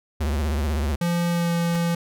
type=tone with vibrato; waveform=square; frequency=73.7 Hz; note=D2; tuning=7 cents sharp; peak=-22 dBFS; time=0.2-0.96 s; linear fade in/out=10 ms; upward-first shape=triangle; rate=16 Hz; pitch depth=180 cents each way
type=tone with pitch glide; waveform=square; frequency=172.2 to 170.22 Hz; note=F3 to F3; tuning=-24 to -44 cents; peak=-21 dBFS; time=1.01-1.95 s; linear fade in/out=5 ms; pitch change=-20 cents; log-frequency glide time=1.3-1.52 s
type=noise with exponential growth; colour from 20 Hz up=pink; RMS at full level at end=-31 dBFS; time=1.68-1.76 s; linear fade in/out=2 ms; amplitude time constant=17 ms
effects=none